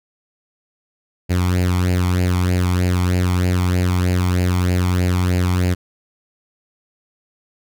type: tone with flanger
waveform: sawtooth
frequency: 90.3 Hz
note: F#2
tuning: 42 cents flat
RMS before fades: -17 dBFS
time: 1.29-5.75 s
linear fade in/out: 20 ms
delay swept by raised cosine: 0.42 to 0.92 ms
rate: 3.2 Hz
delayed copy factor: +0.7
effects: none